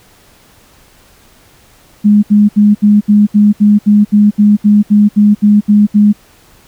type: tone bursts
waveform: sine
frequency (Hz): 207.7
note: G#3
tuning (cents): 0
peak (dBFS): -3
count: 16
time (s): 2.04-6.13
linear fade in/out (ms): 20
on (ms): 190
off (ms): 70
effects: pink hiss -45 dBFS RMS until 6.67 s